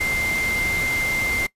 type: tone in noise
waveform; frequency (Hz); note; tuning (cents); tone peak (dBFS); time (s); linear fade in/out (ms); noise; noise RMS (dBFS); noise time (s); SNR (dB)
sine; 2093; C7; 0; -21; 0-1.47; 10; pink; -29; 0-1.47; +5
effects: noise-tail reverb RT60 0.1 s tail -20 dB re dry + resampled to 32000 Hz